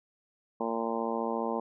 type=harmonic tone; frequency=114.5 Hz; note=A#2; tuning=31 cents flat; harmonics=2 / 3 / 4 / 5 / 6 / 7 / 8 / 9; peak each=-35 / -38 / -35 / -37 / -41 / -38 / -38 / -39 dBFS; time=0.6-1.6 s; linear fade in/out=5 ms; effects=none